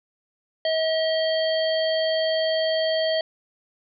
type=harmonic tone; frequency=640 Hz; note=D#5; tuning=49 cents sharp; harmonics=1 / 3 / 5 / 7; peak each=-21 / -32 / -30 / -31 dBFS; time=0.65-3.21 s; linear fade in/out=2 ms; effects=none